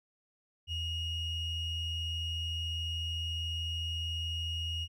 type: ring-modulated tone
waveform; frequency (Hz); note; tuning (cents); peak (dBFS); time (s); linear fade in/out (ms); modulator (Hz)
triangle; 1396.9; F6; 0; -28; 0.67-4.88; 50; 1480
effects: none